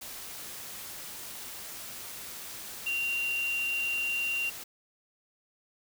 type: tone in noise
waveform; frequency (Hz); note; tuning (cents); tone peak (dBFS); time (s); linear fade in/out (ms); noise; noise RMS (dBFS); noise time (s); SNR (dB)
sine; 2766; F7; -17; -28; 2.86-4.5; 10; white; -42; 0.01-4.64; +11
effects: none